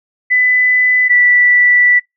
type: tone pair in turn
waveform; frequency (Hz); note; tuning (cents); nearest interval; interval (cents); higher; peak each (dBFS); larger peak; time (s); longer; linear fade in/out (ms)
sine; 2000 / 1965.6; B6 / B6; +21 / -9; unison; 30; first; -8 / -6; second; 0.3-1.09 / 1.09-2; second; 20
effects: noise-tail reverb RT60 0.2 s tail -26 dB re dry